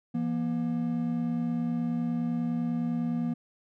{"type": "tone pair together", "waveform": "triangle", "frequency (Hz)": [168.5, 238.3], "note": ["E3", "A#3"], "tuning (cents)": [38, 38], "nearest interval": "tritone", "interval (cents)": 600, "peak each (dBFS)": [-30, -26], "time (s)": [0.14, 3.34], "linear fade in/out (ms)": 10, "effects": []}